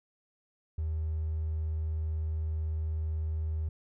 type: tone with hard clipping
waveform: triangle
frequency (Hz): 79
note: D#2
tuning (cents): +27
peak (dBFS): -30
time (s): 0.78-3.69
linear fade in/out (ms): 5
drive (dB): 4
effects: none